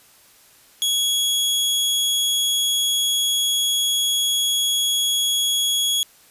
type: tone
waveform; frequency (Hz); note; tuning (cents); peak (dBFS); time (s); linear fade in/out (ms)
sawtooth; 3340; G#7; +9; -15; 0.82-6.03; 0
effects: white hiss -52 dBFS RMS until 6.3 s + resampled to 32000 Hz